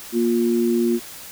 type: tone pair together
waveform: sine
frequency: 235.1 / 352.3 Hz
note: A#3 / F4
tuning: +15 / +15 cents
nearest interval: perfect fifth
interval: 700 cents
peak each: -19 dBFS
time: 0.12-1 s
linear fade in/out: 50 ms
effects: white hiss -38 dBFS RMS until 1.31 s